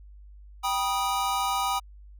square chord, G augmented, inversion none, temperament equal with one note detuned, 784 / 970.8 / 1244.5 Hz, G5 / B5 / D#6, 0 / -30 / 0 cents, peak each -30 dBFS, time 0.63-1.8 s, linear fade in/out 20 ms, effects added 50 Hz sine -45 dBFS peak until 2.19 s

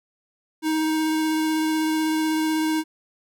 square tone with vibrato, 314.3 Hz, D#4, 18 cents sharp, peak -21 dBFS, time 0.62-2.84 s, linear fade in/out 50 ms, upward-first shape triangle, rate 16 Hz, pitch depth 13 cents each way, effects none

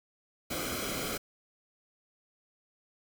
pink noise with comb filter, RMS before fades -35 dBFS, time 0.5-1.18 s, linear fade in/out 10 ms, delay 1.1 ms, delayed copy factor -0.7, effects none

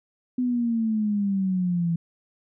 sine exponential sweep, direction down, 253 to 165.8 Hz, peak -21 dBFS, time 0.38-1.96 s, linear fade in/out 5 ms, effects none

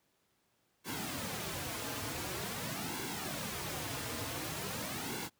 pink noise with flanger, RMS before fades -39 dBFS, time 0.84-5.3 s, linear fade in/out 50 ms, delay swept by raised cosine 1.6 to 5.4 ms, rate 0.46 Hz, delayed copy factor -0.65, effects pink hiss -75 dBFS RMS until 5.39 s + high-pass 100 Hz 12 dB/octave

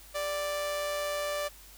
sawtooth tone with amplitude modulation, 587.3 Hz, D5, in tune, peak -25 dBFS, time 0.14-1.49 s, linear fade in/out 20 ms, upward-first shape sine, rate 177 Hz, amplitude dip 35%, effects added 50 Hz sine -54 dBFS peak until 1.77 s + white hiss -53 dBFS RMS until 1.77 s

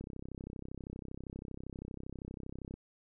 click train, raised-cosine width 3 ms, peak -30 dBFS, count 90, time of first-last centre 0.01-2.74 s, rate 32.6 Hz, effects none

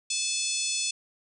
harmonic tone with a mistuned harmonic, 866 Hz, A5, 28 cents flat, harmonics 3 / 4 / 5 / 6 / 7 / 8 / 9 / 10, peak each -35 / -35 / -35 / -35 / -35 / -35 / -35 / -35 dBFS, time 0.1-0.91 s, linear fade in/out 5 ms, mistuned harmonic 10, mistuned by +20 cents, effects none

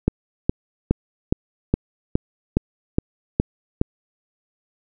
click train, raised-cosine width 3 ms, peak -3 dBFS, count 10, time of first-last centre 0.08-3.814 s, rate 2.41 Hz, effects none

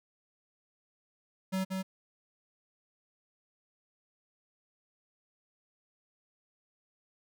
square tone with echo, 189.3 Hz, F#3, 40 cents sharp, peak -30 dBFS, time 1.52-1.65 s, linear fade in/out 20 ms, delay 180 ms, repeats 1, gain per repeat -3 dB, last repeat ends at 1.83 s, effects none

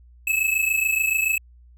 square tone pair together, 2583 / 2610 Hz, E7 / E7, -36 / -18 cents, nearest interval unison, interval 18 cents, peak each -23 dBFS, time 0.27-1.38 s, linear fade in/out 5 ms, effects added 60 Hz sine -47 dBFS peak until 1.77 s

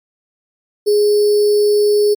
sine tone with sample-and-hold, 415.2 Hz, G#4, in tune, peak -9 dBFS, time 0.86-2.15 s, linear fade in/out 20 ms, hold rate 4900 Hz, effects MP3 96 kbps

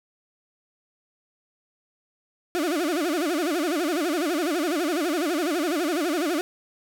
35% pulse tone with vibrato, 323.8 Hz, E4, 31 cents flat, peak -21 dBFS, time 2.55-6.41 s, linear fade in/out 0 ms, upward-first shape sine, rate 12 Hz, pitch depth 220 cents each way, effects none

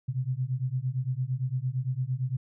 sine beating tone pair, 124.3 / 133.1 Hz, B2 / C3, +12 / +30 cents, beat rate 8.8 Hz, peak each -30 dBFS, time 0.08-2.37 s, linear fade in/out 10 ms, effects none

